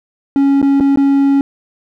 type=tone with dropouts; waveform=triangle; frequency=277.2 Hz; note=C#4; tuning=in tune; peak=-6 dBFS; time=0.36-1.41 s; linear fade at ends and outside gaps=1 ms; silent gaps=0.616-0.627 / 0.8-0.807 / 0.959-0.973 s; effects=none